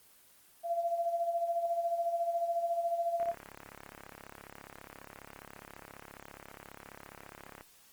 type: tone with tremolo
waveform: sine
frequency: 682 Hz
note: F5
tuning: 41 cents flat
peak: -27 dBFS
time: 0.63-3.35 s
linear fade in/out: 50 ms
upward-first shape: sine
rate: 14 Hz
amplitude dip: 60%
type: click train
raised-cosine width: 0.5 ms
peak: -31 dBFS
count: 154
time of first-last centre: 3.2-7.609 s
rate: 34.7 Hz
effects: white hiss -61 dBFS RMS until 7.92 s + Opus 24 kbps